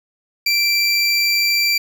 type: tone pair together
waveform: square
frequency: 2349 / 4708 Hz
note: D7 / D8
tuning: 0 / +3 cents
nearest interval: octave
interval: 1203 cents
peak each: -18 dBFS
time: 0.46-1.78 s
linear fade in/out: 5 ms
effects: none